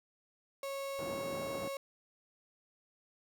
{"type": "tone", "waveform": "35% pulse", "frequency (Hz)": 550, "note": "C#5", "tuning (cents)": -14, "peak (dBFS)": -36, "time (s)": [0.63, 1.77], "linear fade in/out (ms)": 2}
{"type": "band-pass noise", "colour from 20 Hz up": "pink", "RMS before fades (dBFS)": -44, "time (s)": [0.99, 1.68], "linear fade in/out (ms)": 0, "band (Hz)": [170, 780], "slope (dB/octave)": 12}
{"effects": []}